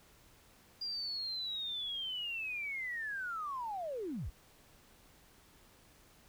triangle linear sweep, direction down, 4832 to 32.7 Hz, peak -33 dBFS, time 0.81-4.3 s, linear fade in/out 10 ms, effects tanh soft clip ceiling -35 dBFS + pink hiss -63 dBFS RMS until 6.28 s

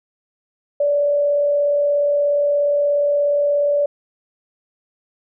sine tone with frequency modulation, 578 Hz, D5, 28 cents flat, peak -14 dBFS, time 0.8-3.86 s, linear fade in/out 5 ms, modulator 36.9 Hz, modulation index 0.21, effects none

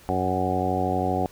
harmonic tone with a mistuned harmonic, 92.5 Hz, F#2, in tune, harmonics 1 / 2 / 3 / 4 / 5 / 6 / 7 / 8 / 9, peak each -30 / -31 / -30 / -31 / -32 / -32 / -36 / -26 / -35 dBFS, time 0.09-1.26 s, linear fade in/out 0 ms, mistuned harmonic 9, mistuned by -20 cents, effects pink hiss -51 dBFS RMS until 1.31 s

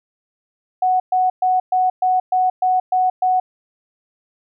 sine tone bursts, 740 Hz, F#5, in tune, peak -13 dBFS, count 9, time 0.82-3.4 s, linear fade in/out 5 ms, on 180 ms, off 120 ms, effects none

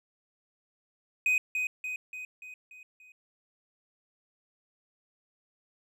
triangle tone with echo, 2504 Hz, D#7, 10 cents sharp, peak -21 dBFS, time 1.26-1.38 s, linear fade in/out 2 ms, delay 290 ms, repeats 6, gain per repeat -5 dB, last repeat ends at 3.12 s, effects none

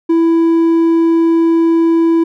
sine tone with hard clipping, 330.9 Hz, E4, 7 cents sharp, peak -9 dBFS, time 0.09-2.24 s, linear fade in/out 10 ms, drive 3 dB, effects none

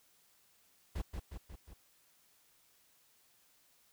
brown noise with echo, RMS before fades -37 dBFS, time 0.95-1.02 s, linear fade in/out 10 ms, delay 180 ms, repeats 4, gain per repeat -4 dB, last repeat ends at 1.74 s, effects white hiss -69 dBFS RMS until 3.92 s

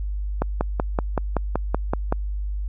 click train, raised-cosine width 1 ms, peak -7 dBFS, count 10, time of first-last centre 0.42-2.125 s, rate 5.28 Hz, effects added 50 Hz sine -24 dBFS peak until 2.68 s

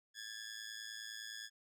15% pulse ring-modulated tone, 1692 Hz, G#6, 32 cents sharp, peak -36 dBFS, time 0.14-1.5 s, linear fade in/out 50 ms, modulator 54.9 Hz, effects resampled to 32000 Hz

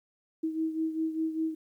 sine beating tone pair, 318.9 / 323.9 Hz, D#4 / E4, +43 / -30 cents, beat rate 5 Hz, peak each -29 / -35 dBFS, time 0.43-1.55 s, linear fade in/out 10 ms, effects 11-bit

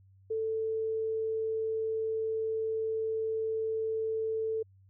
sine tone, 442.5 Hz, A4, 10 cents sharp, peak -29 dBFS, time 0.3-4.63 s, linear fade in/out 10 ms, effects added 96 Hz sine -57 dBFS peak until 4.89 s

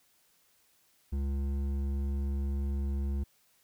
sine tone with hard clipping, 69.3 Hz, C#2, in tune, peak -31 dBFS, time 1.12-3.24 s, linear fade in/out 10 ms, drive 9 dB, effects white hiss -68 dBFS RMS until 3.63 s

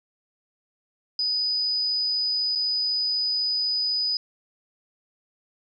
sine tone with dropouts, 4978 Hz, D#8, in tune, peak -22 dBFS, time 1.19-4.17 s, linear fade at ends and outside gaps 2 ms, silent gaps 2.552-2.556 s, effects none

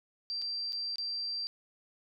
sine tone with dropouts, 4706 Hz, D8, 3 cents sharp, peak -33 dBFS, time 0.3-1.47 s, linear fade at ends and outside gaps 0 ms, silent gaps 0.417-0.421 / 0.723-0.73 / 0.958-0.983 s, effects none

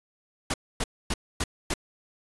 pink noise bursts, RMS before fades -27 dBFS, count 5, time 0.5-1.74 s, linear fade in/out 5 ms, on 40 ms, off 260 ms, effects resampled to 24000 Hz

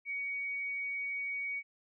sine tone, 2247 Hz, C#7, 23 cents sharp, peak -34 dBFS, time 0.05-1.63 s, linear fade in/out 50 ms, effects none

